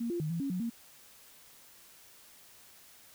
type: tone with pitch steps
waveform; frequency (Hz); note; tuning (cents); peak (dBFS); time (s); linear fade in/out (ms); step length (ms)
sine; 233.9 / 346.2 / 153.9 / 167.9 / 276.1 / 181.9 / 232.2; A#3 / F4 / D#3 / E3 / C#4 / F#3 / A#3; +6 / -15 / -19 / +32 / -7 / -29 / -7; -31; 0-0.7; 10; 100
effects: white hiss -57 dBFS RMS until 3.14 s